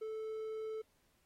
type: tone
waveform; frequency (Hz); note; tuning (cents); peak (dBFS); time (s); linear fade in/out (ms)
triangle; 438; A4; -8; -37; 0.01-0.82; 10
effects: pink hiss -75 dBFS RMS until 1.25 s + AAC 48 kbps